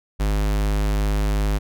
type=tone; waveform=square; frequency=51.3 Hz; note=G#1; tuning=21 cents flat; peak=-19 dBFS; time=0.19-1.59 s; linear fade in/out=20 ms; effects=none